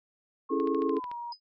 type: tone with pitch glide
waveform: sine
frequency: 1084 to 949.1 Hz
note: C#6 to A#5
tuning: -39 to +31 cents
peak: -35 dBFS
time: 0.49-1.33 s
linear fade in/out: 10 ms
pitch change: -230 cents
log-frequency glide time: 0.86-1.14 s
type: chord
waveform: sine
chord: A major seventh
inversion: first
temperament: just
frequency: 275 / 330 / 412.5 / 440 Hz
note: C#4 / E4 / G#4 / A4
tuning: -14 / +2 / -12 / 0 cents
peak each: -31 dBFS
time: 0.5-1 s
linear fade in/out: 20 ms
type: click train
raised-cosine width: 0.3 ms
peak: -29 dBFS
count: 8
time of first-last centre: 0.6-1.115 s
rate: 13.6 Hz
type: tone with exponential decay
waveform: sine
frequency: 5000 Hz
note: D#8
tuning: 8 cents sharp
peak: -36 dBFS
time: 1.32-1.4 s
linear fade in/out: 5 ms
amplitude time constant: 17 ms
effects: none